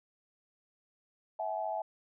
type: tone cluster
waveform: sine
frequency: 651 / 756 / 850 Hz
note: E5 / F#5 / G#5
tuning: -22 / +37 / +40 cents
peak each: -36 / -38 / -37 dBFS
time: 1.39-1.82 s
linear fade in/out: 5 ms
effects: none